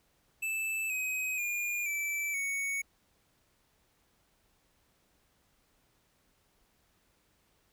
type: tone with pitch steps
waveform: square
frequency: 2634 / 2525 / 2421 / 2321 / 2225 Hz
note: E7 / D#7 / D#7 / D7 / C#7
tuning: -2 / +25 / -48 / -21 / +6 cents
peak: -32 dBFS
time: 0.42-2.82 s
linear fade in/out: 10 ms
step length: 480 ms
effects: pink hiss -71 dBFS RMS until 7.72 s